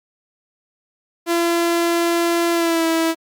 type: tone with pitch glide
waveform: sawtooth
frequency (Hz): 340.1 to 327.2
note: F4 to E4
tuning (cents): -46 to -13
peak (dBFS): -12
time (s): 1.26-3.15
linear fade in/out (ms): 50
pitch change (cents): -67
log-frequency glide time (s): 2.52-2.86
effects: Opus 48 kbps